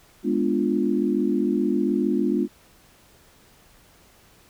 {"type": "chord", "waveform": "sine", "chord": "G# diminished seventh", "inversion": "none", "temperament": "equal", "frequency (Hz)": [207.7, 246.9, 293.7, 349.2], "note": ["G#3", "B3", "D4", "F4"], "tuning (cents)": [0, 0, 0, 0], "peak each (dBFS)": -25, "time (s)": [0.23, 2.48], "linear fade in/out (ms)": 50, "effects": ["pink hiss -55 dBFS RMS until 4.49 s"]}